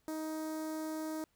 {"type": "tone with notch filter", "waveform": "sawtooth", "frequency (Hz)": 313.7, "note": "D#4", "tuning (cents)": 14, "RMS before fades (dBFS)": -39, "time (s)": [0.08, 1.24], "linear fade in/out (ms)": 0, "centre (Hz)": 2800, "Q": 0.55, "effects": ["pink hiss -75 dBFS RMS until 1.35 s"]}